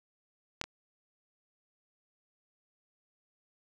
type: clicks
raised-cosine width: 0.2 ms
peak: -13 / -23 dBFS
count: 2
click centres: 0.614 / 0.64 s
effects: none